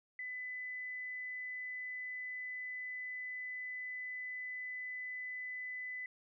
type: tone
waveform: sine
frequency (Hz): 2004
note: B6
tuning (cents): +25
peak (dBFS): -40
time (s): 0.19-6.06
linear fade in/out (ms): 2
effects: none